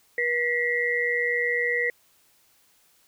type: tone cluster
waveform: sine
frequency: 481.4 / 1931 / 2095 Hz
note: B4 / B6 / C7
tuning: -44 / -39 / +2 cents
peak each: -28 / -24 / -30 dBFS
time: 0.18-1.9 s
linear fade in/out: 2 ms
effects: white hiss -62 dBFS RMS until 3.07 s